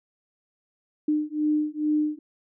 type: beating tone pair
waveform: sine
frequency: 301.4 / 303.7 Hz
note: D4 / D#4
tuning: +45 / -42 cents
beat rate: 2.3 Hz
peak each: -25 dBFS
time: 1.08-2.19 s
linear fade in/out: 5 ms
effects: none